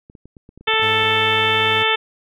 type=clicks; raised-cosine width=3 ms; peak=-29 dBFS; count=11; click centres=0.099 / 0.152 / 0.256 / 0.368 / 0.491 / 0.576 / 0.61 / 0.681 / 0.737 / 0.797 / 1.034 s
type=harmonic tone; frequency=440.9 Hz; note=A4; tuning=4 cents sharp; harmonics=1 / 2 / 3 / 4 / 5 / 6 / 7 / 8; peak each=-23 / -23 / -23 / -23 / -23 / -23 / -23 / -23 dBFS; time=0.67-1.96 s; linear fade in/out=10 ms
type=tone; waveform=sawtooth; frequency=105.6 Hz; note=G#2; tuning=29 cents sharp; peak=-24 dBFS; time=0.81-1.84 s; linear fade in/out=20 ms
effects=none